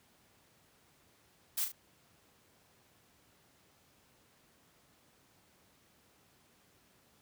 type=noise with echo; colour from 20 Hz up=blue; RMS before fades=-33 dBFS; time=1.57-1.65 s; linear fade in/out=10 ms; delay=36 ms; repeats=2; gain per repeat=-7 dB; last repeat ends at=1.722 s; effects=pink hiss -67 dBFS RMS until 7.21 s + high-pass 80 Hz 12 dB/octave